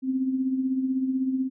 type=tone with tremolo; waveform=sine; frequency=261.8 Hz; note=C4; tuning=1 cent sharp; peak=-20 dBFS; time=0.02-1.5 s; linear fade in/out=50 ms; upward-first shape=triangle; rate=16 Hz; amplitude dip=60%; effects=none